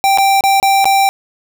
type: tone with dropouts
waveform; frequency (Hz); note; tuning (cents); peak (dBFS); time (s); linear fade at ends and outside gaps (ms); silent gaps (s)
square; 784; G5; 0; -9; 0.04-1.09; 0; 0.175-0.184 / 0.408-0.438 / 0.6-0.628 / 0.844-0.855
effects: none

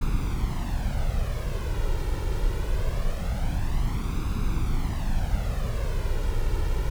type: noise with flanger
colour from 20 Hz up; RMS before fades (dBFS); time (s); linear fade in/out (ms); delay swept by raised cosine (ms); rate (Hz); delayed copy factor
brown; -25; 0.01-6.9; 10; 0.79 to 2.19; 0.23; +0.65
effects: none

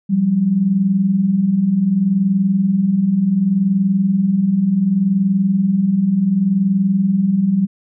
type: tone pair together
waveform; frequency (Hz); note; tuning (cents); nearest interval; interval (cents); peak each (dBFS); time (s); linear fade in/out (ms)
sine; 174.5 / 195.18; F3 / G3; -1 / -7; major second; 194; -20 / -13; 0.09-7.67; 20
effects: none

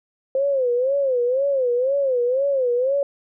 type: tone with vibrato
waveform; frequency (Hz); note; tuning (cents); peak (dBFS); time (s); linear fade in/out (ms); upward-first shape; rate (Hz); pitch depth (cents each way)
sine; 521; C5; -7; -17; 0.35-3.03; 2; sine; 2; 140
effects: none

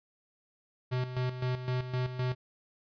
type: tone with tremolo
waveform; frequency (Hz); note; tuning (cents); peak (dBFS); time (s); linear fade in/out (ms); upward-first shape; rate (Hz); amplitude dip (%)
square; 126.5; B2; +42; -29; 0.91-2.35; 20; square; 3.9; 65
effects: resampled to 11025 Hz

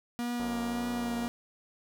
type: tone with vibrato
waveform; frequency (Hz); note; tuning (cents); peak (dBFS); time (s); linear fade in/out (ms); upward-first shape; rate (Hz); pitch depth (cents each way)
45% pulse; 238.7; A#3; +41; -31; 0.19-1.28; 0; triangle; 1.8; 22
type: click train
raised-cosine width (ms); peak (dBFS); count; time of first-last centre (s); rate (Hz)
1; -27; 80; 0.4-1.269; 90.9
effects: none

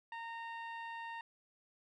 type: tone with low-pass filter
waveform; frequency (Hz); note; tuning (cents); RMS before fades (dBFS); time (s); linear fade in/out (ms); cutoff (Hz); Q
15% pulse; 921; A#5; -21; -45; 0.12-1.21; 2; 1900; 0.69
effects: none

